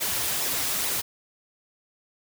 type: noise with flanger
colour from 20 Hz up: white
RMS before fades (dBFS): -27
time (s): 0-1.02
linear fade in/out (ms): 20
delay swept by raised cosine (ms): 0.64 to 5.14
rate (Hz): 2.3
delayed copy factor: -0.5
effects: none